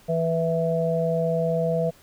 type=harmonic tone; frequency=164.81 Hz; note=E3; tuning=in tune; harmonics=1 / 3 / 4; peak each=-25 / -25 / -25 dBFS; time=0.08-1.91 s; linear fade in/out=20 ms; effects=pink hiss -54 dBFS RMS until 2.02 s